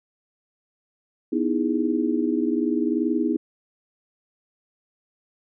sine chord, E major seventh, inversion second, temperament just, 247.2 / 309 / 329.6 / 412 Hz, B3 / D#4 / E4 / G#4, +2 / -12 / 0 / -14 cents, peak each -25 / -24 / -26 / -29 dBFS, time 1.32-3.37 s, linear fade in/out 10 ms, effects none

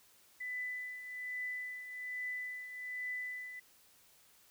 sine tone with tremolo, 1996 Hz, B6, 18 cents sharp, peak -36 dBFS, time 0.4-3.6 s, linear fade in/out 10 ms, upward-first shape triangle, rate 1.2 Hz, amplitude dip 65%, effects white hiss -65 dBFS RMS until 4.5 s

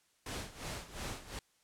pink noise with tremolo, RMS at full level -40 dBFS, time 0.26-1.39 s, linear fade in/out 2 ms, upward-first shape sine, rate 2.8 Hz, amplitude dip 80%, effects white hiss -72 dBFS RMS until 1.63 s + low-pass 10000 Hz 12 dB/octave

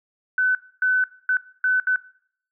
sine tone bursts at uneven times, 1509 Hz, F#6, 34 cents sharp, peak -17 dBFS, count 5, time 0.38-0.55 / 0.82-1.04 / 1.29-1.37 / 1.64-1.8 / 1.87-1.96 s, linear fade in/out 2 ms, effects noise-tail reverb RT60 0.6 s tail -19 dB re dry

